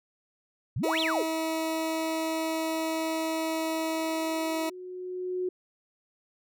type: exponential two-way sweep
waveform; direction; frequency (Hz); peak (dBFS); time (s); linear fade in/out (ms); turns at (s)
sine; up then down; 94.4 to 4215 to 356.7; -27; 0.76-1.23; 5; 1
type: tone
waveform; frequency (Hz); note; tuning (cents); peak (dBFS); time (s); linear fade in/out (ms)
20% pulse; 321.5; E4; -43; -23; 0.83-4.7; 10
type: tone with exponential growth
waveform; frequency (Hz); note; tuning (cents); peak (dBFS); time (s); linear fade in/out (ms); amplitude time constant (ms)
sine; 365.3; F#4; -22; -26; 3.32-5.49; 5; 470
effects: none